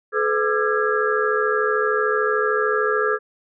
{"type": "tone cluster", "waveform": "sine", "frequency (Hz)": [428.6, 502, 1196, 1346, 1652], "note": ["A4", "B4", "D6", "E6", "G#6"], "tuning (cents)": [-45, 28, 31, 36, -10], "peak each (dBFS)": [-21, -26, -26, -25, -24], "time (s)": [0.12, 3.19], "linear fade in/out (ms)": 50, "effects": []}